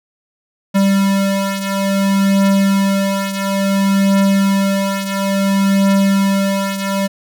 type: beating tone pair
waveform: square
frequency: 196 / 196.58 Hz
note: G3 / G3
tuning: 0 / +5 cents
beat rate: 0.58 Hz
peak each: -14 / -19 dBFS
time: 0.74-7.08 s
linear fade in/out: 20 ms
effects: none

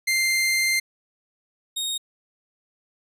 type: tone pair in turn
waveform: sawtooth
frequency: 2093 / 3729 Hz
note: C7 / A#7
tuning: 0 / 0 cents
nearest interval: minor seventh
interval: 1000 cents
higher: second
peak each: -16 / -22 dBFS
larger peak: first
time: 0.07-0.8 / 1.76-1.98 s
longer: first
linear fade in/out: 10 ms
effects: resampled to 32000 Hz

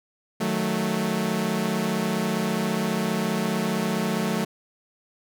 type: chord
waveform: sawtooth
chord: D# diminished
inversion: none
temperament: equal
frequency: 155.56 / 185 / 220 Hz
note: D#3 / F#3 / A3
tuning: 0 / 0 / 0 cents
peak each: -28 / -23 / -22 dBFS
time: 0.4-4.45 s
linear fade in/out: 10 ms
effects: none

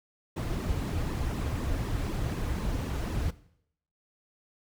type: noise with flanger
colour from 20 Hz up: brown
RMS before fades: -31 dBFS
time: 0.36-3.31 s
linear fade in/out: 10 ms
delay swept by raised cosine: 1.3 to 5.4 ms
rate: 4 Hz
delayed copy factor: -0.75
effects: noise-tail reverb RT60 0.7 s tail -18 dB re dry

